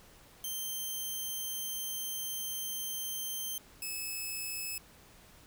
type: tone pair in turn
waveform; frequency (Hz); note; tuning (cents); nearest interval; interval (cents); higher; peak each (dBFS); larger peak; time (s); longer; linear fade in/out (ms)
5% pulse; 3136 / 2594; G7 / E7; 0 / -28; minor third; 328; first; -27; neither; 0.44-3.58 / 3.82-4.78; first; 2
effects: pink hiss -58 dBFS RMS until 5.46 s